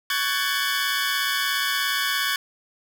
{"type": "tone cluster", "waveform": "20% pulse", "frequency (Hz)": [1119, 1497, 1640, 1757], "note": ["C#6", "F#6", "G#6", "A6"], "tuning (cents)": [16, 20, -22, -3], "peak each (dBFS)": -23, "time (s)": [0.1, 2.36], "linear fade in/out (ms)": 2, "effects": []}